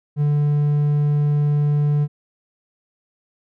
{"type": "tone", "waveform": "triangle", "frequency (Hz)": 146.83, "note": "D3", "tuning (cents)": 0, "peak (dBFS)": -13, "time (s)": [0.16, 2.08], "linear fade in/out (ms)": 50, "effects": []}